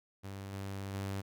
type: tone with level steps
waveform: sawtooth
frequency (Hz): 98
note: G2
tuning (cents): 0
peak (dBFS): -38 / -35 / -32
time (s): 0.23-1.22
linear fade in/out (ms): 20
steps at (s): 0.52 / 0.93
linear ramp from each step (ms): 20
effects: none